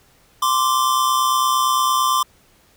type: tone pair together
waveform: square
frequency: 1041.2 / 1170 Hz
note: C6 / D6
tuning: -9 / -7 cents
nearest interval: major second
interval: 202 cents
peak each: -19 dBFS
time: 0.42-2.23 s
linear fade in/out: 5 ms
effects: pink hiss -55 dBFS RMS until 2.76 s